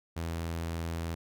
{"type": "tone", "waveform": "sawtooth", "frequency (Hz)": 83.1, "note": "E2", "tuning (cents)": 15, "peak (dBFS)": -29, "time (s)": [0.16, 1.15], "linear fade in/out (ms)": 10, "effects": []}